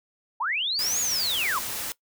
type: linear two-way sweep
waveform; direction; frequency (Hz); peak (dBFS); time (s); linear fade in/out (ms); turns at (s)
sine; up then down; 808 to 6870 to 911; -24; 0.4-1.59; 10; 1
type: noise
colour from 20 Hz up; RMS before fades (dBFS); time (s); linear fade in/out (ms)
white; -32; 0.79-1.92; 0
effects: noise-tail reverb RT60 0.1 s tail -20 dB re dry